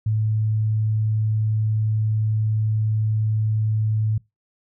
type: tone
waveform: sine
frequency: 108.6 Hz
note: A2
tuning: 22 cents flat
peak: -18 dBFS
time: 0.06-4.18 s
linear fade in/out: 5 ms
effects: noise-tail reverb RT60 0.2 s tail -23 dB re dry